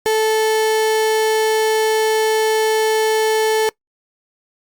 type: tone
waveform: 35% pulse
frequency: 437.5 Hz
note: A4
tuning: 10 cents flat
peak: -12 dBFS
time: 0.06-3.69 s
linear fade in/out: 0 ms
effects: noise-tail reverb RT60 0.1 s tail -23 dB re dry + Opus 48 kbps